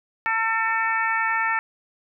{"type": "harmonic tone with a mistuned harmonic", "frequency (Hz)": 449.2, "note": "A4", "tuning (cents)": 36, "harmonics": [2, 3, 4, 5, 6], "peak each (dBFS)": [-26, -26, -24, -29, -35], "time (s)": [0.26, 1.59], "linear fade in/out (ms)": 0, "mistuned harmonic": 6, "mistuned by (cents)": -55, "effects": []}